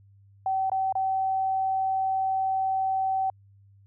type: tone with dropouts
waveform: sine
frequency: 766 Hz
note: G5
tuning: 40 cents flat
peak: -23 dBFS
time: 0.46-3.3 s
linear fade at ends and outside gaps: 2 ms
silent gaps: 0.698-0.717 / 0.925-0.953 s
effects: added 99 Hz sine -53 dBFS peak until 3.86 s